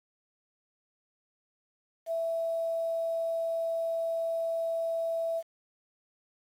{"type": "tone with quantisation", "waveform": "sine", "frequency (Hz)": 661, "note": "E5", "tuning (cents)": 5, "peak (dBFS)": -28, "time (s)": [2.06, 5.43], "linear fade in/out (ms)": 50, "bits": 9, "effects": ["AAC 64 kbps"]}